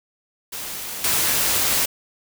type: noise with level steps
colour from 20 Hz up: white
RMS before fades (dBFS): -31 / -20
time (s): 0.52-1.86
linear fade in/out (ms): 10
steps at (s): 1.04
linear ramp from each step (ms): 2
effects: none